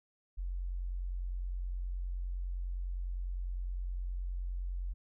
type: tone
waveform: sine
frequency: 44.89 Hz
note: F1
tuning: 48 cents sharp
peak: -34 dBFS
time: 0.37-4.94 s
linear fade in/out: 20 ms
effects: none